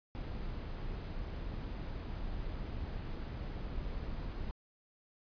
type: noise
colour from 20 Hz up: brown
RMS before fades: -40 dBFS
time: 0.15-4.51 s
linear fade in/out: 0 ms
effects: resampled to 11025 Hz